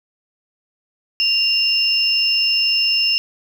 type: tone pair together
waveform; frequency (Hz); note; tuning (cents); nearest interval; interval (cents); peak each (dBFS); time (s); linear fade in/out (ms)
sine; 2794 / 5274; F7 / E8; 0 / 0; major seventh; 1100; -17; 1.2-3.18; 0
effects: 7-bit